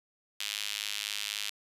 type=tone with high-pass filter; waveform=sawtooth; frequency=103.83 Hz; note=G#2; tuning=in tune; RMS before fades=-36 dBFS; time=0.4-1.5 s; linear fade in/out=5 ms; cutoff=3100 Hz; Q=1.9; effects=resampled to 32000 Hz